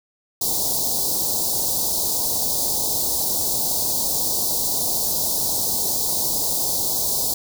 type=band-stop noise; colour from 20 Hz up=white; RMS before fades=-22 dBFS; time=0.41-7.34 s; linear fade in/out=5 ms; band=940 to 4000 Hz; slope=48 dB/octave; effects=none